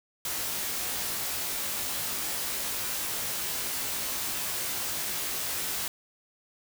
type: noise with comb filter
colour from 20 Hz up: white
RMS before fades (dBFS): -32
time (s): 0.25-5.88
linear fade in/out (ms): 2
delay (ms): 19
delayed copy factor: +0.7
effects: none